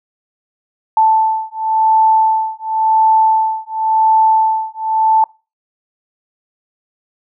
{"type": "beating tone pair", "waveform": "sine", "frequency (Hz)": [880, 880.93], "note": ["A5", "A5"], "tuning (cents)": [0, 2], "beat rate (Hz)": 0.93, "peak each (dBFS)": -13, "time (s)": [0.97, 5.24], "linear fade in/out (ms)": 2, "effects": ["noise-tail reverb RT60 0.3 s tail -24 dB re dry"]}